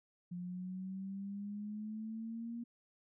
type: exponential sweep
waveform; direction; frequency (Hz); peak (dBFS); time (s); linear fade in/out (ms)
sine; up; 175.7 to 236.8; -40; 0.31-2.64; 10
effects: none